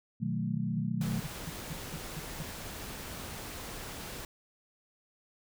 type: chord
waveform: sine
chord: B dominant seventh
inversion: none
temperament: equal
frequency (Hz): 123.47 / 155.56 / 185 / 220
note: B2 / D#3 / F#3 / A3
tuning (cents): 0 / 0 / 0 / 0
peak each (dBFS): -36 / -36 / -35 / -35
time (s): 0.2-1.21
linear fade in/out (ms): 20
type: tone bursts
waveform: sine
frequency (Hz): 156.4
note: D#3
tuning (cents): +9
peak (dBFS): -35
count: 9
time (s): 0.54-2.428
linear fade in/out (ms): 5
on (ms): 32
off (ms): 200
type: noise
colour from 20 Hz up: pink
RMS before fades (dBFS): -42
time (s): 1.01-4.25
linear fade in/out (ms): 2
effects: none